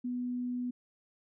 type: tone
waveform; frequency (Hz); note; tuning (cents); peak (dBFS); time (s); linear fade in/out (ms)
sine; 246.9; B3; 0; -32; 0.04-0.71; 10
effects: none